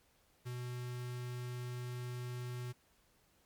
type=tone with notch filter; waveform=square; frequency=123.47 Hz; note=B2; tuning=in tune; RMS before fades=-42 dBFS; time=0.45-2.73 s; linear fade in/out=20 ms; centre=680 Hz; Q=1.6; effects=pink hiss -71 dBFS RMS until 3.45 s + MP3 96 kbps